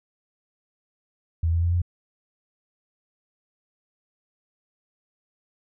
sine tone with pitch steps, 82.41 / 84.14 / 85.91 / 87.71 Hz, E2 / E2 / F2 / F2, 0 / +36 / -28 / +8 cents, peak -19 dBFS, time 1.43-1.818 s, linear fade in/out 5 ms, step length 97 ms, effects none

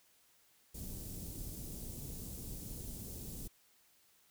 pink band-stop noise, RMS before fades -45 dBFS, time 0.74-3.48 s, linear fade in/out 10 ms, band 290 to 8100 Hz, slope 12 dB/octave, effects white hiss -69 dBFS RMS until 4.3 s

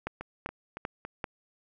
two click trains, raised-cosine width 0.5 ms, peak -23 / -17 dBFS, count 4 / 4, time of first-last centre 0.21-1.05 / 0.07-1.242 s, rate 3.57 / 2.56 Hz, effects none

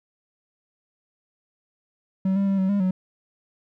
triangle tone with pitch steps, 190.3 / 197.5 / 195.4 / 189.4 / 201.8 / 185.7 Hz, F#3 / G3 / G3 / F#3 / G#3 / F#3, +49 / +13 / -5 / +41 / -49 / +7 cents, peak -17 dBFS, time 2.25-2.91 s, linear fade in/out 5 ms, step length 110 ms, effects none

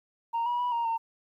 sine tone with pitch steps, 927 / 966 / 979 / 935 / 912 Hz, A#5 / B5 / B5 / A#5 / A#5, -10 / -39 / -15 / +5 / -38 cents, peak -24 dBFS, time 0.33-0.98 s, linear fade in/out 20 ms, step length 130 ms, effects tanh soft clip ceiling -24 dBFS + 11-bit

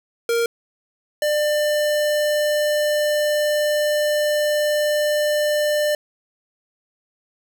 square tone pair in turn, 466.2 / 596.8 Hz, A#4 / D5, 0 / +28 cents, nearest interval major third, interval 428 cents, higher second, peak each -18 dBFS, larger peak neither, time 0.29-0.46 / 1.22-5.95 s, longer second, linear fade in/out 2 ms, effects none

